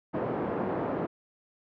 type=band-pass noise; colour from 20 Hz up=white; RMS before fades=-31 dBFS; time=0.13-1.07 s; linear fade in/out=20 ms; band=160 to 560 Hz; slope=12 dB/octave; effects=low-pass 2000 Hz 12 dB/octave